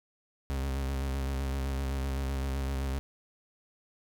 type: tone with vibrato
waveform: 40% pulse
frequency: 67.4 Hz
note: C#2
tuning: 48 cents flat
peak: -29 dBFS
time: 0.5-2.99 s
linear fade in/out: 0 ms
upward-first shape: square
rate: 7.8 Hz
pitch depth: 32 cents each way
effects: none